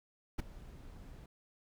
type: noise with ADSR envelope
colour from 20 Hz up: brown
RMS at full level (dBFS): -30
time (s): 0.38-1.26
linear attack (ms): 16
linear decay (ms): 11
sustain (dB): -21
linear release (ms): 4
effects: none